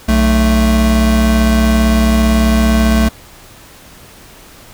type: tone pair together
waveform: square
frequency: 61.74 / 220.4 Hz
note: B1 / A3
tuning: 0 / +3 cents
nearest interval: octave + minor seventh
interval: 2203 cents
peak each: -12 dBFS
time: 0.08-3.09 s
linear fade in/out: 10 ms
effects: pink hiss -39 dBFS RMS until 4.73 s